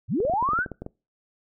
sine linear sweep, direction up, 75.8 to 1600 Hz, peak -21 dBFS, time 0.08-0.66 s, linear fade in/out 50 ms
clicks, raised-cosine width 2 ms, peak -21 dBFS, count 12, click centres 0.203 / 0.251 / 0.298 / 0.337 / 0.426 / 0.489 / 0.534 / 0.589 / 0.662 / 0.717 / 0.82 / 0.864 s
effects noise-tail reverb RT60 0.3 s tail -24 dB re dry

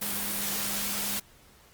sine tone in noise, 203 Hz, G#3, 39 cents flat, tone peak -41 dBFS, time 0.01-1.2 s, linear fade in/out 10 ms, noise white, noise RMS -31 dBFS, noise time 0.01-1.2 s, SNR -13 dB, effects pink hiss -57 dBFS RMS until 1.73 s + Opus 32 kbps

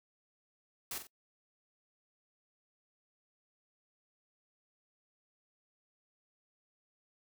white noise with echo, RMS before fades -40 dBFS, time 0.91-0.98 s, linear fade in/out 2 ms, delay 45 ms, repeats 2, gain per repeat -8 dB, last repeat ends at 1.07 s, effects noise-tail reverb RT60 0.1 s tail -23 dB re dry

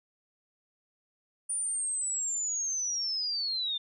sine linear sweep, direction down, 9410 to 3562 Hz, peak -29 dBFS, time 1.49-3.78 s, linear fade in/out 10 ms, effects none

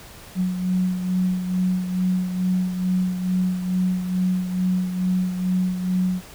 sine beating tone pair, 183.2 / 185.5 Hz, F#3 / F#3, -17 / +5 cents, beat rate 2.3 Hz, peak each -20 / -28 dBFS, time 0.35-6.22 s, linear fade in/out 50 ms, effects pink hiss -43 dBFS RMS until 6.34 s

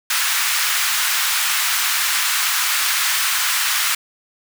pink high-pass noise, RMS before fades -19 dBFS, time 0.1-3.95 s, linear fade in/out 5 ms, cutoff 1200 Hz, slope 24 dB/octave, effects none

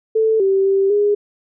sine tone with pitch steps, 441.5 / 387.6 / 390.3 / 411.7 Hz, A4 / G4 / G4 / G#4, +6 / -20 / -8 / -15 cents, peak -12 dBFS, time 0.15-1.15 s, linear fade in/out 10 ms, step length 250 ms, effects none

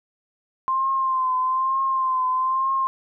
sine tone with vibrato, 1046.5 Hz, C6, in tune, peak -19 dBFS, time 0.68-2.87 s, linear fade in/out 0 ms, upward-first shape triangle, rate 1.1 Hz, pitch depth 47 cents each way, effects none

